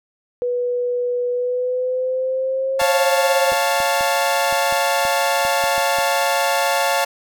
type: tone with pitch glide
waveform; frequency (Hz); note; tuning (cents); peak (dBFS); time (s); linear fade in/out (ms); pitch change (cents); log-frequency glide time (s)
sine; 490 to 537.4; B4 to C5; -14 to +46; -18; 0.42-3.53; 0; +160; 1.31-2.83
type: chord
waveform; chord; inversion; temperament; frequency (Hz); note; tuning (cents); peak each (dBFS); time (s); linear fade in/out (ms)
sawtooth; Db augmented; none; equal; 554.4 / 698.5 / 880; Db5 / F5 / A5; 0 / 0 / 0; -17; 2.79-7.05; 10
type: clicks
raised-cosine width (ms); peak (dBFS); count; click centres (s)
3; -23; 11; 2.816 / 3.52 / 3.803 / 4.009 / 4.526 / 4.725 / 5.052 / 5.451 / 5.639 / 5.78 / 5.986
effects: none